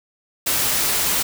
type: noise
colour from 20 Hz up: white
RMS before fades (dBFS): -20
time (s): 0.46-1.23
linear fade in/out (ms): 10
effects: none